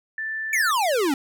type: tone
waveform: sine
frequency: 1765 Hz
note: A6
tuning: 5 cents sharp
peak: -26 dBFS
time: 0.18-0.71 s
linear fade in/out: 2 ms
type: exponential sweep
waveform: square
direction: down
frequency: 2328 to 261.6 Hz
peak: -20 dBFS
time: 0.53-1.14 s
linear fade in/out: 2 ms
effects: none